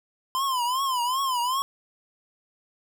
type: tone with vibrato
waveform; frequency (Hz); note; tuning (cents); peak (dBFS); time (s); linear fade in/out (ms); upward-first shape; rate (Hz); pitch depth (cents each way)
square; 1024; C6; -38; -24; 0.35-1.62; 0; triangle; 2.6; 150
effects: none